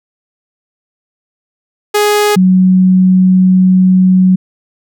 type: tone pair in turn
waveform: sawtooth / sine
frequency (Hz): 416.4 / 185.49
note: G#4 / F#3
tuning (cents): +5 / +5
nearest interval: octave + major second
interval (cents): 1400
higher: first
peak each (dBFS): -4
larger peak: neither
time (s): 1.94-2.36 / 2.36-4.36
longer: second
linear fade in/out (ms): 10
effects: none